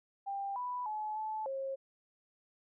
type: tone with pitch steps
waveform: sine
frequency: 793 / 989 / 855 / 867 / 539 Hz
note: G5 / B5 / A5 / A5 / C#5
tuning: +20 / +2 / -50 / -26 / -49 cents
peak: -35 dBFS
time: 0.26-1.76 s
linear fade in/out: 20 ms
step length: 300 ms
effects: none